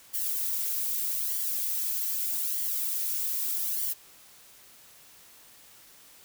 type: noise with flanger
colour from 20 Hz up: violet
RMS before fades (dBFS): -30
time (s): 0.13-3.94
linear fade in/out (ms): 20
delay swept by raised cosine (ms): 0.77 to 2.97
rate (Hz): 0.81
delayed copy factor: -0.65
effects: white hiss -54 dBFS RMS until 6.24 s